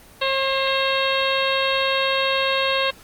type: harmonic tone with a mistuned harmonic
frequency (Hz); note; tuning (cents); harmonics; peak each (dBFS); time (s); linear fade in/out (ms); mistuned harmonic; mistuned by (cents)
538; C5; +48; 1 / 2 / 3 / 4 / 5 / 6 / 7 / 8; -23 / -25 / -28 / -30 / -26 / -29 / -27 / -32; 0.21-2.91; 10; 4; -37
effects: pink hiss -47 dBFS RMS until 3.03 s + Opus 24 kbps